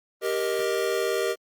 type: chord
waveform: square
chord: Eb major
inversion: first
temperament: equal with one note detuned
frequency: 392 / 470.2 / 622.3 Hz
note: G4 / Bb4 / Eb5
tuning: 0 / +15 / 0 cents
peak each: -28 / -28 / -31 dBFS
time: 0.21-1.36 s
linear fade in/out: 50 ms
effects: Opus 24 kbps